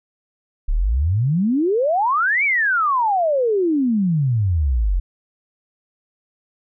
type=exponential two-way sweep; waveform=sine; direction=up then down; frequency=32.28 to 2349 to 41.72 Hz; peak=-15 dBFS; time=0.68-5 s; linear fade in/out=10 ms; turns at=2.44 s; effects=none